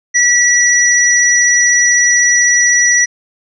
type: tone pair together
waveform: sine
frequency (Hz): 1944 / 5842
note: B6 / F#8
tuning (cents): -28 / -23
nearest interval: octave + perfect fifth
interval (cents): 1905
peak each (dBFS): -10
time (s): 0.14-3.06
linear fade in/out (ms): 20
effects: none